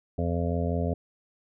harmonic tone, 85.4 Hz, F2, 38 cents flat, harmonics 1 / 2 / 3 / 5 / 6 / 7 / 8, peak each -28 / -31 / -33 / -35 / -36 / -36 / -37 dBFS, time 0.18-0.94 s, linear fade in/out 5 ms, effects none

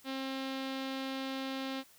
sawtooth tone with low-pass filter, 266.7 Hz, C4, 33 cents sharp, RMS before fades -38 dBFS, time 0.04-1.84 s, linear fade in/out 50 ms, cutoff 3900 Hz, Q 2.4, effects white hiss -61 dBFS RMS until 1.98 s

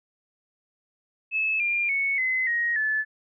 sine tone with pitch steps, 2600 / 2398 / 2212 / 2040 / 1881.5 / 1735.3 Hz, E7 / D7 / C#7 / C7 / A#6 / A6, -24 / +36 / -4 / -44 / +16 / -24 cents, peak -22 dBFS, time 1.31-3.05 s, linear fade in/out 50 ms, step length 290 ms, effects none

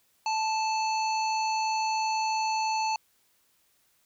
harmonic tone, 877 Hz, A5, 6 cents flat, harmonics 1 / 3 / 5 / 7 / 8, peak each -26 / -35 / -36 / -41 / -48 dBFS, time 0.26-2.96 s, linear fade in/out 2 ms, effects white hiss -68 dBFS RMS until 4.05 s

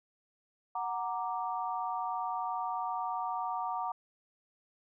sine chord, Gb augmented, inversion none, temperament equal, 740 / 932.3 / 1174.7 Hz, Gb5 / Bb5 / D6, 0 / 0 / 0 cents, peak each -36 / -36 / -38 dBFS, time 0.75-3.92 s, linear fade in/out 5 ms, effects none

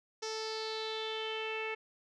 sawtooth tone with low-pass filter sweep, 440 Hz, A4, in tune, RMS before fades -38 dBFS, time 0.22-1.75 s, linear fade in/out 10 ms, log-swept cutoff 5600 to 2400 Hz, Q 5.5, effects none

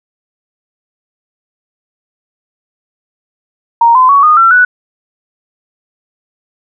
sine tone with pitch steps, 932.3 / 1022.6 / 1121.6 / 1230.2 / 1349.3 / 1479.9 Hz, A#5 / C6 / C#6 / D#6 / E6 / F#6, 0 / -40 / +20 / -20 / +40 / 0 cents, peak -3 dBFS, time 3.81-4.65 s, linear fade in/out 5 ms, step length 140 ms, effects none

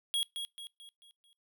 square tone with echo, 3307 Hz, G#7, 8 cents flat, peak -29 dBFS, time 0.14-0.23 s, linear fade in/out 0 ms, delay 220 ms, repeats 5, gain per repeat -7 dB, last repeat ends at 1.33 s, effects noise-tail reverb RT60 0.2 s tail -25 dB re dry

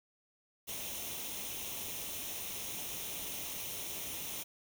white noise with comb filter, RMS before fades -41 dBFS, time 0.67-4.44 s, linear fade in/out 20 ms, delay 0.32 ms, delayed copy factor +0.6, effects none

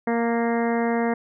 harmonic tone with a mistuned harmonic, 233.1 Hz, A#3, in tune, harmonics 1 / 2 / 3 / 4 / 5 / 6 / 7 / 8 / 9, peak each -23 / -25 / -28 / -32 / -37 / -39 / -37 / -35 / -38 dBFS, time 0.07-1.14 s, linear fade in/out 5 ms, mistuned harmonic 4, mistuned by -15 cents, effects none

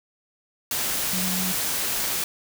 sine tone in noise, 184.8 Hz, F#3, 2 cents flat, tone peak -28 dBFS, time 1.13-1.52 s, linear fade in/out 2 ms, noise white, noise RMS -26 dBFS, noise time 0.71-2.24 s, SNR -5 dB, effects none

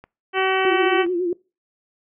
click train, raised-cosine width 0.5 ms, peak -27 dBFS, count 4, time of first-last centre 0.04-1.064 s, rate 2.93 Hz
harmonic tone, 379.8 Hz, F#4, 45 cents sharp, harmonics 1 / 2 / 3 / 4 / 5 / 6 / 7 / 8, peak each -21 / -24 / -26 / -27 / -28 / -29 / -29 / -30 dBFS, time 0.33-1.06 s, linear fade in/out 50 ms
sine tone with vibrato, 354.8 Hz, F4, 27 cents sharp, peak -19 dBFS, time 0.65-1.33 s, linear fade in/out 2 ms, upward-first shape sine, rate 9.1 Hz, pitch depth 74 cents each way
effects noise-tail reverb RT60 0.3 s tail -23 dB re dry

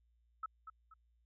sine tone with echo, 1300 Hz, E6, 24 cents flat, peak -37 dBFS, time 0.43-0.46 s, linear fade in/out 5 ms, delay 240 ms, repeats 2, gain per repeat -9 dB, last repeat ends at 0.94 s, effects added 58 Hz sine -70 dBFS peak until 1.25 s

